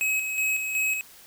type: tone with tremolo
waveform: square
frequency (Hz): 2555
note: D#7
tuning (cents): +45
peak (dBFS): -23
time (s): 0.01-1.01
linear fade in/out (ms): 0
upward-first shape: square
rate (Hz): 2.7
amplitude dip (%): 45
effects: white hiss -50 dBFS RMS until 1.26 s